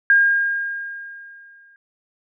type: tone with exponential decay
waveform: sine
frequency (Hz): 1616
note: G#6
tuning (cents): -48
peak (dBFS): -9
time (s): 0.1-1.76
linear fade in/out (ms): 1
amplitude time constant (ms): 360
effects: none